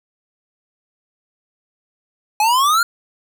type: exponential sweep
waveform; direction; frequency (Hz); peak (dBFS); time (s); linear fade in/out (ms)
square; up; 832 to 1428; -13; 2.4-2.83; 2
effects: none